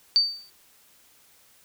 sine tone with exponential decay, 4599 Hz, D8, 37 cents flat, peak -13 dBFS, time 0.16-0.5 s, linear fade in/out 0 ms, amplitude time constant 72 ms, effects white hiss -58 dBFS RMS until 1.64 s

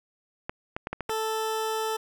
clicks, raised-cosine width 0.5 ms, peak -16 dBFS, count 6, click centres 0.495 / 0.765 / 0.871 / 0.93 / 1.007 / 1.095 s
20% pulse tone, 440 Hz, A4, in tune, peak -22 dBFS, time 1.09-1.97 s, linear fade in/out 10 ms
effects none

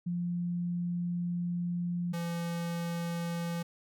sine / square tone pair in turn, 174.61 / 170.13 Hz, F3 / F3, 0 / -45 cents, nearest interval unison, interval 45 cents, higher first, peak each -30 / -33 dBFS, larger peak first, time 0.06-2.13 / 2.13-3.63 s, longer first, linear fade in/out 10 ms, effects none

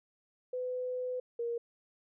sine tone pair in turn, 503 / 470.2 Hz, B4 / A#4, +32 / +15 cents, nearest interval minor second, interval 117 cents, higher first, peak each -33 / -32 dBFS, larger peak second, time 0.53-1.2 / 1.39-1.58 s, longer first, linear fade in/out 5 ms, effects none

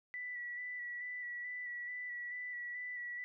sine tone with vibrato, 1962 Hz, B6, 12 cents flat, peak -40 dBFS, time 0.14-3.24 s, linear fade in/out 0 ms, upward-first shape square, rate 2.3 Hz, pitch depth 19 cents each way, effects none

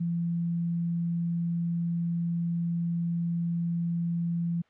sine tone, 170 Hz, F3, 46 cents flat, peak -26 dBFS, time 0-4.62 s, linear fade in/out 10 ms, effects white hiss -64 dBFS RMS until 4.69 s + low-pass 2000 Hz 12 dB/octave

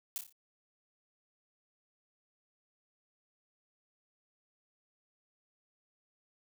blue noise with echo, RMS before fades -36 dBFS, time 0.16-0.18 s, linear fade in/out 0 ms, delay 29 ms, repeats 5, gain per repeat -6 dB, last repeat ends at 0.325 s, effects none

